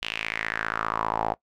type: tone with band-pass filter sweep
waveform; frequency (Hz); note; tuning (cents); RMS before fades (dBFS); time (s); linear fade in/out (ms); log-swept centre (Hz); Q
sawtooth; 55; A1; 0; -29; 0.02-1.34; 5; 3000 to 750; 4.2
effects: noise-tail reverb RT60 0.1 s tail -20 dB re dry